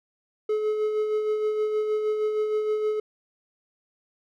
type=tone with tremolo; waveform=triangle; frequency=427.8 Hz; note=A4; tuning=49 cents flat; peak=-19 dBFS; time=0.49-3 s; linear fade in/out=5 ms; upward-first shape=sine; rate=6.4 Hz; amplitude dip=40%; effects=none